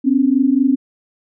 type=tone pair together; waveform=sine; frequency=255.7 / 280 Hz; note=C4 / C#4; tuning=-40 / +18 cents; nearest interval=major second; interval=158 cents; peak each=-14 dBFS; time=0.04-0.76 s; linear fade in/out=20 ms; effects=none